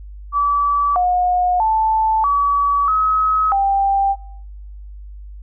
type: tone with pitch steps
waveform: sine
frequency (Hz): 1151 / 721 / 879 / 1140 / 1278 / 789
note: D6 / F#5 / A5 / C#6 / D#6 / G5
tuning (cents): -35 / -45 / -2 / +48 / +46 / +11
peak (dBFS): -13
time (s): 0.32-4.16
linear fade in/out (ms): 50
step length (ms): 640
effects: noise-tail reverb RT60 1.0 s tail -26 dB re dry + added 50 Hz sine -32 dBFS peak until 5.42 s